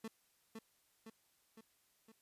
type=tone with echo; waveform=30% pulse; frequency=222.9 Hz; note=A3; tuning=23 cents sharp; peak=-40 dBFS; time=0.04-0.08 s; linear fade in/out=5 ms; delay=510 ms; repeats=4; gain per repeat=-4 dB; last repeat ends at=2.12 s; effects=white hiss -75 dBFS RMS until 2.21 s + resampled to 32000 Hz